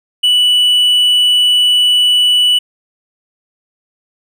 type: tone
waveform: triangle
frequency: 2960 Hz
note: F#7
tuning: in tune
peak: -6 dBFS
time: 0.23-2.59 s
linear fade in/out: 10 ms
effects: none